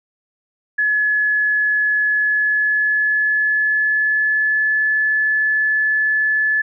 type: tone with pitch glide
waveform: sine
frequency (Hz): 1704 to 1726.8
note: G#6 to A6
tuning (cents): +44 to -33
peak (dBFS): -14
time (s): 0.78-6.62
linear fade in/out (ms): 10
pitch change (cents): +23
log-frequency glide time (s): 2.09-4.87
effects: none